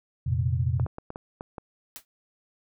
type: chord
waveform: sine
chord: F suspended fourth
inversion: none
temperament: equal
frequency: 87.31 / 116.54 / 130.81 Hz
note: F2 / Bb2 / C3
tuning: 0 / 0 / 0 cents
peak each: -27 dBFS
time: 0.26-0.87 s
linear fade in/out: 10 ms
type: clicks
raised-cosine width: 1 ms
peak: -22 dBFS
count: 7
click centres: 0.798 / 0.864 / 0.984 / 1.104 / 1.159 / 1.409 / 1.582 s
type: noise with exponential decay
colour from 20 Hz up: white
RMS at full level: -36 dBFS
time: 1.96-2.05 s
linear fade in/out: 0 ms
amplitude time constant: 18 ms
effects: none